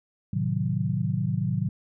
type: chord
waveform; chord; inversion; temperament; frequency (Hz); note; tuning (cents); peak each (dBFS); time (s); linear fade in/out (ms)
sine; A diminished seventh; none; equal; 110 / 130.81 / 155.56 / 185; A2 / C3 / Eb3 / Gb3; 0 / 0 / 0 / 0; -29; 0.33-1.69; 5
effects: none